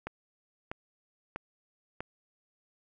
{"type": "click train", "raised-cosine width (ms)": 0.5, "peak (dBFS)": -21, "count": 4, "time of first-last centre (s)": [0.07, 2.005], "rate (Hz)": 1.55, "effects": []}